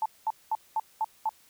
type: tone bursts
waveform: sine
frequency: 879 Hz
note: A5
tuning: 2 cents flat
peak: -24 dBFS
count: 6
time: 0.02-1.292 s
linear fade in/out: 2 ms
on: 37 ms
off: 210 ms
effects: white hiss -60 dBFS RMS until 1.49 s